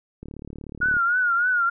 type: click train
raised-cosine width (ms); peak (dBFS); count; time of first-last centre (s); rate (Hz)
3; -24; 28; 0.23-0.968; 36.6
type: tone with vibrato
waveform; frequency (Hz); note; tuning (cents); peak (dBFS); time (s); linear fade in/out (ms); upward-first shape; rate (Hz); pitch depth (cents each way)
sine; 1436; F6; +48; -18; 0.81-1.7; 10; triangle; 3.3; 100
effects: none